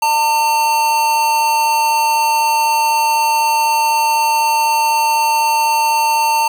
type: tone with amplitude modulation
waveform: square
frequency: 904 Hz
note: A5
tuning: 47 cents sharp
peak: -11 dBFS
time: 0.02-6.48 s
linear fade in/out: 5 ms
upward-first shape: sine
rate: 288 Hz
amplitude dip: 35%
effects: 7-bit